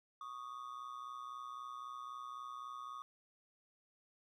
triangle ring-modulated tone, 1174.7 Hz, D6, in tune, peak -40 dBFS, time 0.21-3.02 s, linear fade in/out 0 ms, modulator 61.9 Hz, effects none

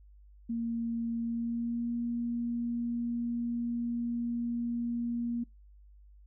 sine tone with pitch glide, 231.6 to 236.7 Hz, A#3 to A#3, -11 to +27 cents, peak -30 dBFS, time 0.49-5.44 s, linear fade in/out 10 ms, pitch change +38 cents, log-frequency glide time 1.2-1.94 s, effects noise-tail reverb RT60 0.2 s tail -25 dB re dry + added 50 Hz sine -53 dBFS peak until 6.26 s

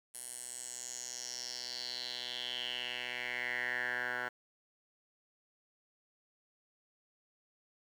10% pulse tone with band-pass filter sweep, 123.47 Hz, B2, in tune, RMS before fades -40 dBFS, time 0.14-4.29 s, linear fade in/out 10 ms, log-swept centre 10000 to 1400 Hz, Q 5.2, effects 10-bit

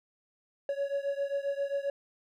triangle beating tone pair, 557 / 564.5 Hz, C#5 / C#5, +8 / +31 cents, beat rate 7.5 Hz, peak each -30 / -32 dBFS, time 0.69-1.9 s, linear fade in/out 2 ms, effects none

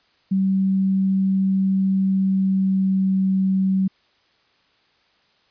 sine tone with pitch glide, 191.9 to 190.68 Hz, G3 to G3, -37 to -48 cents, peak -16 dBFS, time 0.31-3.88 s, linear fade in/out 10 ms, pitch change -11 cents, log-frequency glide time 2-3.23 s, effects white hiss -61 dBFS RMS until 5.5 s + resampled to 11025 Hz

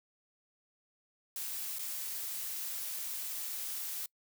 blue noise with dropouts, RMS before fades -39 dBFS, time 1.36-4.06 s, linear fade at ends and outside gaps 2 ms, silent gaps 1.786-1.792 s, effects noise-tail reverb RT60 0.1 s tail -25 dB re dry

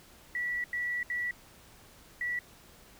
sine tone bursts at uneven times, 1948 Hz, B6, 24 cents flat, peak -30 dBFS, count 4, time 0.35-0.64 / 0.73-1.03 / 1.1-1.31 / 2.21-2.39 s, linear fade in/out 2 ms, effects pink hiss -56 dBFS RMS until 2.99 s

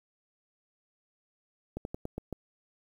slowing click train, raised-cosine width 2 ms, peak -22 dBFS, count 6, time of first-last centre 1.77-2.327 s, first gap 81 ms, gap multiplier 1.16, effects 9-bit

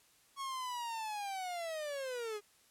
45% pulse linear sweep, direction down, 1108.7 to 405.4 Hz, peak -38 dBFS, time 0.36-2.41 s, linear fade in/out 50 ms, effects white hiss -67 dBFS RMS until 2.7 s + low-pass 12000 Hz 12 dB/octave

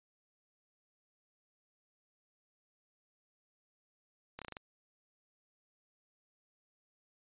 slowing click train, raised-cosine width 0.3 ms, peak -27 dBFS, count 6, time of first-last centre 4.39-4.568 s, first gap 27 ms, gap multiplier 1.14, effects resampled to 8000 Hz

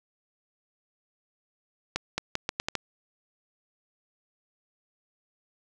accelerating click train, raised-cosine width 0.2 ms, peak -10 dBFS, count 7, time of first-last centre 1.96-2.753 s, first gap 220 ms, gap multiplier 0.79, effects none

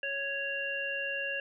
harmonic tone, 554.4 Hz, C#5, in tune, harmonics 1 / 3 / 5, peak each -39 / -35 / -35 dBFS, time 0.03-1.4 s, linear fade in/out 2 ms, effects none

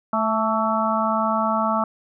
harmonic tone with a mistuned harmonic, 219.8 Hz, A3, 2 cents flat, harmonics 1 / 3 / 4 / 5 / 6, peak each -25 / -25 / -25 / -25 / -25 dBFS, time 0.13-1.84 s, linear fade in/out 2 ms, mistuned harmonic 5, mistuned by +41 cents, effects none

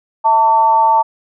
sine tone with amplitude modulation, 896 Hz, A5, 31 cents sharp, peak -5 dBFS, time 0.24-1.03 s, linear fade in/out 20 ms, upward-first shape sine, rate 246 Hz, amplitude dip 65%, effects none

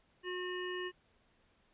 harmonic tone with a mistuned harmonic, 363.2 Hz, F#4, 32 cents flat, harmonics 1 / 3 / 5 / 7 / 8, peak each -39 / -47 / -43 / -56 / -46 dBFS, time 0.23-0.92 s, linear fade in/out 50 ms, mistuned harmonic 3, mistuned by -19 cents, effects pink hiss -71 dBFS RMS until 1.73 s + resampled to 8000 Hz

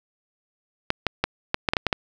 clicks, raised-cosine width 0.3 ms, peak -4 dBFS, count 9, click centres 0.904 / 1.067 / 1.24 / 1.544 / 1.688 / 1.735 / 1.768 / 1.867 / 1.928 s, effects none

